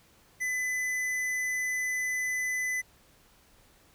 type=tone with tanh clipping; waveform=sine; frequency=2007 Hz; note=B6; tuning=27 cents sharp; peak=-30 dBFS; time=0.4-2.82 s; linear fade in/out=20 ms; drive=14 dB; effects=pink hiss -61 dBFS RMS until 3.94 s